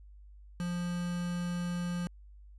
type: tone with quantisation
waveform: triangle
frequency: 175.4 Hz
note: F3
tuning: 8 cents sharp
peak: -30 dBFS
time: 0.6-2.07 s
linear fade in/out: 0 ms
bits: 7
effects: added 50 Hz sine -50 dBFS peak until 2.58 s + resampled to 24000 Hz